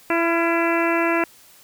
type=harmonic tone with a mistuned harmonic; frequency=335.1 Hz; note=E4; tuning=29 cents sharp; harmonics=1 / 2 / 3 / 4 / 5 / 6 / 7 / 8; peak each=-21 / -24 / -26 / -27 / -28 / -29 / -29 / -30 dBFS; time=0.1-1.24 s; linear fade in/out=2 ms; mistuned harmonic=4; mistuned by=+35 cents; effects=white hiss -50 dBFS RMS until 1.63 s